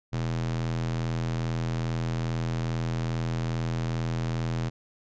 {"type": "tone with high-pass filter", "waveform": "square", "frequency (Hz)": 41.2, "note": "E1", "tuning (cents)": 0, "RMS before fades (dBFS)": -29, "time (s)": [0.12, 4.7], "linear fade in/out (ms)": 20, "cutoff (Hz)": 100, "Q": 2.1, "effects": ["resampled to 16000 Hz"]}